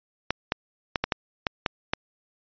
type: clicks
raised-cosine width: 0.3 ms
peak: -7 dBFS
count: 8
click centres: 0.306 / 0.521 / 0.958 / 1.04 / 1.122 / 1.468 / 1.662 / 1.935 s
effects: resampled to 11025 Hz